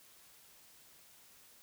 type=silence; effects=white hiss -61 dBFS RMS until 1.62 s